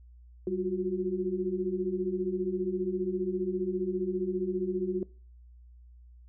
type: tone cluster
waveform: sine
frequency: 192.9 / 356.6 / 371.5 Hz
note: G3 / F4 / F#4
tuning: -28 / +36 / +7 cents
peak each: -35 / -32 / -31 dBFS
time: 0.47-5.03 s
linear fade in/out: 2 ms
effects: noise-tail reverb RT60 0.4 s tail -23 dB re dry + added 60 Hz sine -50 dBFS peak until 6.28 s